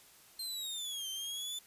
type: linear two-way sweep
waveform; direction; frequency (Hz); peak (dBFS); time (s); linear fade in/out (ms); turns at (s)
sawtooth; down then up; 4186 to 3099 to 3523; -35; 0.39-1.59; 5; 1.09
effects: white hiss -60 dBFS RMS until 1.66 s + resampled to 32000 Hz